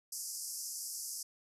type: band-pass noise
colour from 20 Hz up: pink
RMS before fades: -42 dBFS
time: 0.12-1.23 s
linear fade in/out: 5 ms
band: 4900 to 13000 Hz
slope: 96 dB/octave
effects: none